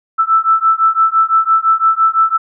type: beating tone pair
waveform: sine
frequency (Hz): 1318.5 / 1324.4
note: E6 / E6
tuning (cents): 0 / +8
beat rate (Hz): 5.9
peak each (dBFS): -12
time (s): 0.18-2.38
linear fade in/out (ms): 20
effects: none